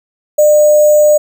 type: tone with sample-and-hold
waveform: sine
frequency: 601 Hz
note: D5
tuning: 40 cents sharp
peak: -4 dBFS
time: 0.38-1.18 s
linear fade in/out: 10 ms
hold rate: 7350 Hz
effects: none